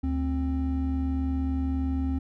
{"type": "tone pair together", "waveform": "triangle", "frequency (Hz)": [73.77, 264.7], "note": ["D2", "C4"], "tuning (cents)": [8, 20], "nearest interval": "octave + minor seventh", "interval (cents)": 2212, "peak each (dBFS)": [-25, -26], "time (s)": [0.03, 2.19], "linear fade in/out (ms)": 10, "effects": []}